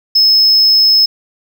sine tone, 5190 Hz, E8, 28 cents flat, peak -3 dBFS, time 0.15-1.06 s, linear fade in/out 10 ms, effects tanh soft clip ceiling -5 dBFS + 7-bit

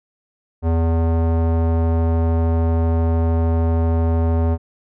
square tone with low-pass filter, 82.41 Hz, E2, in tune, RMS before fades -17 dBFS, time 0.62-4.58 s, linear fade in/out 50 ms, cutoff 770 Hz, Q 1.1, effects none

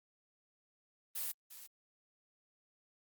blue noise with echo, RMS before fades -39 dBFS, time 1.15-1.32 s, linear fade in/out 10 ms, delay 350 ms, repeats 1, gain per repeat -13 dB, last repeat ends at 1.67 s, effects Opus 32 kbps

